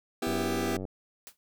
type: chord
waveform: sawtooth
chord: E minor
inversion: second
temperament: just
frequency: 247.2 / 329.6 / 395.6 Hz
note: B3 / E4 / G4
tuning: +2 / 0 / +16 cents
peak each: -29 dBFS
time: 0.22-0.77 s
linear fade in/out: 5 ms
type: click train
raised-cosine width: 2 ms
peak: -24 dBFS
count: 56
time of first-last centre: 0.27-0.852 s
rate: 94.5 Hz
type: noise with exponential decay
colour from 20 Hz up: white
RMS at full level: -41 dBFS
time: 1.27-1.37 s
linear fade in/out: 0 ms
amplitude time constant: 20 ms
effects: none